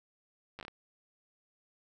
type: slowing click train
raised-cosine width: 0.3 ms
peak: -28 dBFS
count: 6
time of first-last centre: 0.59-0.681 s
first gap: 9 ms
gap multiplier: 1.36
effects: none